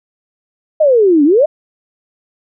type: exponential two-way sweep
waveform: sine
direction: down then up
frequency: 644 to 277.2 to 644 Hz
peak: -6 dBFS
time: 0.8-1.46 s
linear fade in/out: 10 ms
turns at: 1.24 s
effects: none